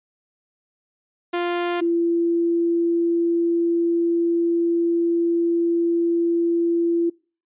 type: tone pair in turn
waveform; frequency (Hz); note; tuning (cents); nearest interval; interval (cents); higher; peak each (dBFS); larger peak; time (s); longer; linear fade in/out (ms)
sawtooth / sine; 348.9 / 339; F4 / E4; -2 / +49; unison; 49; first; -17; neither; 1.33-1.81 / 1.81-7.1; second; 10
effects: noise-tail reverb RT60 0.4 s tail -26 dB re dry + resampled to 8000 Hz